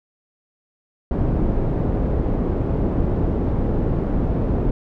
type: low-pass noise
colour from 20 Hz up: pink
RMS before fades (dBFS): -20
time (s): 1.11-4.71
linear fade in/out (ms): 2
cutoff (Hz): 440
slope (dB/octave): 12
effects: none